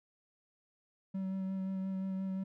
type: tone with vibrato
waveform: triangle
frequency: 190.6 Hz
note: G3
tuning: 48 cents flat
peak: -32 dBFS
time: 1.14-2.44 s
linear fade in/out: 10 ms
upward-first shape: sine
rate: 5.7 Hz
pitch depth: 15 cents each way
effects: none